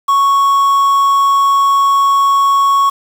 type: tone with quantisation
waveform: triangle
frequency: 1108 Hz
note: C#6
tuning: 1 cent flat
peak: -6 dBFS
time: 0.08-2.9 s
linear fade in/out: 10 ms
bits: 5
effects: none